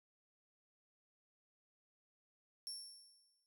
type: tone with exponential decay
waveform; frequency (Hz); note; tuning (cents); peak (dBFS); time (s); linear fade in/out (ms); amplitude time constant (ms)
30% pulse; 5450; F8; -43; -38; 2.67-3.46; 0; 170
effects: noise-tail reverb RT60 0.1 s tail -24 dB re dry